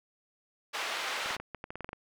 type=band-pass noise; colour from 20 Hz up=white; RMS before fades=-35 dBFS; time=0.73-1.37 s; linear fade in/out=20 ms; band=590 to 2900 Hz; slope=12 dB/octave
type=clicks; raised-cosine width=0.5 ms; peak=-24 dBFS; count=12; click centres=1.26 / 1.308 / 1.365 / 1.4 / 1.547 / 1.641 / 1.705 / 1.756 / 1.807 / 1.845 / 1.891 / 1.931 s
effects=none